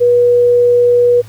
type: tone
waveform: sine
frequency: 484.9 Hz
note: B4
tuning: 32 cents flat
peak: -6 dBFS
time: 0-1.22 s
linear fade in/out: 20 ms
effects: added 109 Hz sine -32 dBFS peak until 1.28 s + pink hiss -43 dBFS RMS until 1.28 s